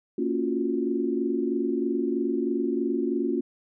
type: chord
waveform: sine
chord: Gb major seventh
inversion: first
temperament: just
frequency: 231.2 / 277.5 / 346.9 / 370 Hz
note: Bb3 / Db4 / F4 / Gb4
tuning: -14 / +2 / -12 / 0 cents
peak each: -30 / -28 / -28 / -31 dBFS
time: 0.18-3.41 s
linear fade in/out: 5 ms
effects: none